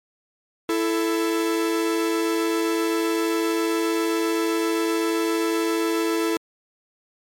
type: tone pair together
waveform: 45% pulse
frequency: 331.9 / 440 Hz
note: E4 / A4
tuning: +12 / 0 cents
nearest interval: perfect fourth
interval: 488 cents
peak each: -22 / -25 dBFS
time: 0.69-6.37 s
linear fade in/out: 2 ms
effects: MP3 64 kbps